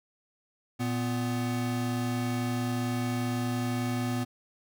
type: tone pair together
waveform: square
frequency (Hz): 117.5 / 248.2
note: A#2 / B3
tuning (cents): +14 / +9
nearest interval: octave + minor second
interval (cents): 1295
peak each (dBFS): -32 / -31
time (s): 0.79-4.25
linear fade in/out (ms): 20
effects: none